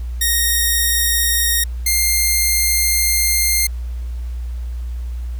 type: tone pair in turn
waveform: 5% pulse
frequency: 1864.7 / 2109 Hz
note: A#6 / C7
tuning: 0 / +13 cents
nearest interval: major second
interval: 213 cents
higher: second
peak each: -4 dBFS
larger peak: neither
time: 0.21-1.64 / 1.86-3.67 s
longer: second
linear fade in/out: 5 ms
effects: added 60 Hz sine -22 dBFS peak until 5.39 s + pink hiss -49 dBFS RMS until 5.39 s